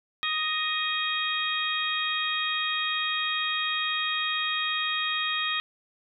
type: harmonic tone with a mistuned harmonic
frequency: 622.3 Hz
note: D#5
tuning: in tune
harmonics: 2 / 3 / 4 / 5 / 6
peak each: -32 / -32 / -32 / -32 / -32 dBFS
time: 0.23-5.6 s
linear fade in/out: 0 ms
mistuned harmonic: 5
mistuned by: +76 cents
effects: none